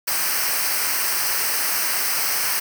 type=noise with comb filter; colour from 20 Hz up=white; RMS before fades=-22 dBFS; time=0.07-2.6 s; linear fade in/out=10 ms; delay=0.28 ms; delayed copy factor=-0.75; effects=none